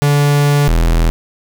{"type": "tone pair in turn", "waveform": "45% pulse", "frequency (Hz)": [144.5, 41.4], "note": ["D3", "E1"], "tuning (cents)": [-28, 8], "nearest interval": "octave + minor seventh", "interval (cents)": 2164, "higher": "first", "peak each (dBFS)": -9, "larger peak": "neither", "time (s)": [[0.02, 0.68], [0.68, 1.1]], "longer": "first", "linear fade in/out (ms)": 0, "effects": []}